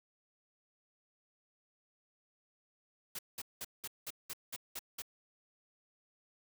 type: noise bursts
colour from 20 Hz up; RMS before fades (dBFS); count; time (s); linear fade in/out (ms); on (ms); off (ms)
white; -42; 9; 3.15-5.021; 5; 39; 190
effects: none